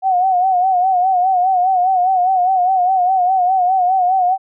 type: tone with vibrato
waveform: sine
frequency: 740 Hz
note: F#5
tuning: in tune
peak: -11 dBFS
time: 0.02-4.38 s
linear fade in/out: 50 ms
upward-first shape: sine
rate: 4.9 Hz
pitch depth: 71 cents each way
effects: none